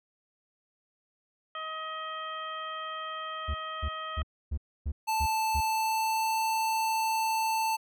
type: harmonic tone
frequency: 632 Hz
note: D#5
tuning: 27 cents sharp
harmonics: 1 / 2 / 3 / 4 / 5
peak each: -44 / -36 / -44 / -50 / -43 dBFS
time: 1.55-4.22 s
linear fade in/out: 2 ms
type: tone bursts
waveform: triangle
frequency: 72.2 Hz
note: D2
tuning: 29 cents flat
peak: -26 dBFS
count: 7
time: 3.48-5.608 s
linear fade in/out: 10 ms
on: 64 ms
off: 280 ms
type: tone with pitch glide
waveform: square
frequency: 880 to 887.1 Hz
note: A5 to A5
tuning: 0 to +14 cents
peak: -27 dBFS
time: 5.07-7.77 s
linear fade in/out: 20 ms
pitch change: +14 cents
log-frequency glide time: 5.59-6.41 s
effects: none